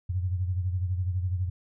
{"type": "beating tone pair", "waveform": "sine", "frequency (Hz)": [90, 102], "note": ["F#2", "G#2"], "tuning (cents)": [-47, -31], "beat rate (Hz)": 12, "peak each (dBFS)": [-26, -34], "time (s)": [0.09, 1.5], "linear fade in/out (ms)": 10, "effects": []}